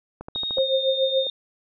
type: click train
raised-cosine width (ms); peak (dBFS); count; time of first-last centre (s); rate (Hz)
1; -21; 6; 0.21-0.583; 13.4
type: tone with pitch glide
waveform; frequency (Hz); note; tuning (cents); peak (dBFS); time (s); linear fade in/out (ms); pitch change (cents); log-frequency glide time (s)
sine; 3729 to 3654; A#7 to A#7; 0 to -35; -25; 0.35-1.3; 2; -35; 0.55-0.74
type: tone with tremolo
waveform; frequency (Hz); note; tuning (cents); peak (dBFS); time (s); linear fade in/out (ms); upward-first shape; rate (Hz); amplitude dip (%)
sine; 531; C5; +25; -16; 0.57-1.27; 2; triangle; 7; 90
effects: none